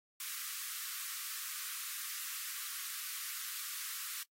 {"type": "high-pass noise", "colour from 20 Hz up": "white", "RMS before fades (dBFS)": -42, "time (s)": [0.2, 4.23], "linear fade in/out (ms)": 2, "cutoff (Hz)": 1100, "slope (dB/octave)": 96, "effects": ["noise-tail reverb RT60 0.1 s tail -23 dB re dry", "AAC 48 kbps"]}